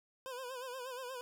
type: tone with vibrato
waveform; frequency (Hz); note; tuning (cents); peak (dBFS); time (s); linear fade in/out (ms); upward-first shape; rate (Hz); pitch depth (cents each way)
25% pulse; 508; B4; +49; -38; 0.26-1.21; 0; sine; 8.4; 83
effects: none